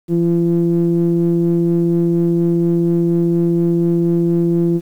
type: ring-modulated tone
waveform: triangle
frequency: 85.7 Hz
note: F2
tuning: 32 cents flat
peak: -7 dBFS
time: 0.08-4.81 s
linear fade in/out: 50 ms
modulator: 255 Hz
effects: 8-bit